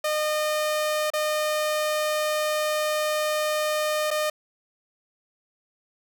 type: tone with dropouts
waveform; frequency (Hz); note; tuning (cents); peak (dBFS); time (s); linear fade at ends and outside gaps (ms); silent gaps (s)
sawtooth; 610; D#5; -34; -19; 0.04-4.3; 5; 1.103-1.135 / 4.106-4.111
effects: none